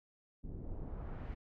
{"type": "noise with low-pass filter sweep", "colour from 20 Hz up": "brown", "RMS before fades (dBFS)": -43, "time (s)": [0.43, 1.35], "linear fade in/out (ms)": 20, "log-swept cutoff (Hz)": [300, 2400], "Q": 1, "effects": []}